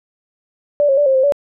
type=tone with pitch steps; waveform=sine; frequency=583 / 543 / 583 / 533 / 524 / 572 Hz; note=D5 / C#5 / D5 / C5 / C5 / D5; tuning=-13 / -36 / -13 / +32 / +2 / -46 cents; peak=-10 dBFS; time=0.8-1.322 s; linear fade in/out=0 ms; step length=87 ms; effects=none